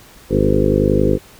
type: harmonic tone with a mistuned harmonic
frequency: 51 Hz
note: G#1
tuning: 31 cents flat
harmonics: 1 / 2 / 3 / 4 / 5 / 6 / 7 / 8 / 9 / 10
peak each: -21 / -21 / -21 / -21 / -21 / -21 / -21 / -21 / -21 / -21 dBFS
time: 0.29-1.19 s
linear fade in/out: 50 ms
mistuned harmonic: 7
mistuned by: +40 cents
effects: pink hiss -44 dBFS RMS until 1.39 s